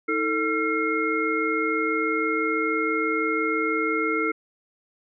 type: tone cluster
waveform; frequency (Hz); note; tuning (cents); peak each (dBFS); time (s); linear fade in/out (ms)
sine; 317.6 / 443.7 / 1362 / 2147; D#4 / A4 / F6 / C7; +36 / +14 / -44 / +44; -27; 0.08-4.32; 10
effects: none